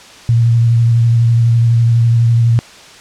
sine tone with vibrato, 116.6 Hz, A#2, 1 cent sharp, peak -7 dBFS, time 0.29-2.59 s, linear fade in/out 0 ms, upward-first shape sine, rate 12 Hz, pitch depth 22 cents each way, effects white hiss -37 dBFS RMS until 3 s + low-pass 6000 Hz 12 dB/octave

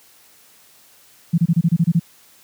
sine tone bursts, 167.8 Hz, E3, 31 cents sharp, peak -11 dBFS, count 9, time 1.33-1.996 s, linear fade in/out 10 ms, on 50 ms, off 27 ms, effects white hiss -51 dBFS RMS until 2.43 s + high-pass 80 Hz 12 dB/octave

